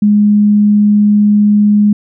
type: tone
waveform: sine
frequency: 207.7 Hz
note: G#3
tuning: in tune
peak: -5 dBFS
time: 0.02-1.93 s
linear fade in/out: 5 ms
effects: none